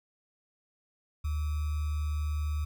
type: tone with sample-and-hold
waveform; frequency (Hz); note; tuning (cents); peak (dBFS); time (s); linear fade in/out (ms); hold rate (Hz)
sine; 75.4; D2; +46; -28; 1.24-2.65; 10; 1225
effects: none